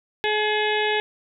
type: harmonic tone with a mistuned harmonic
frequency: 424.6 Hz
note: G#4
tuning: 38 cents sharp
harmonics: 1 / 2 / 4 / 5 / 6 / 7 / 8 / 9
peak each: -24 / -26 / -27 / -30 / -30 / -33 / -31 / -36 dBFS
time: 0.24-1 s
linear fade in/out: 0 ms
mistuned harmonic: 9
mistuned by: -18 cents
effects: none